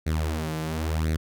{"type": "tone with flanger", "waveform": "sawtooth", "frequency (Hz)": 78.8, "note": "D#2", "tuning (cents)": 23, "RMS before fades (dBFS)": -27, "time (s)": [0.06, 1.17], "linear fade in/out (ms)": 10, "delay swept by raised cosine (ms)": [0.48, 5.98], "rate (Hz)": 0.96, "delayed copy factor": 0.8, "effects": []}